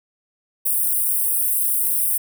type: high-pass noise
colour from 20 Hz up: white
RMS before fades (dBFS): -20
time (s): 0.65-2.18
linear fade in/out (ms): 10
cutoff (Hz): 8600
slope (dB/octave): 96
effects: none